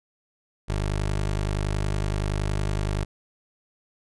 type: tone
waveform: 20% pulse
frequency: 50.7 Hz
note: G#1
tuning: 41 cents flat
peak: -19 dBFS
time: 0.68-3.05 s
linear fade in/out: 20 ms
effects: resampled to 24000 Hz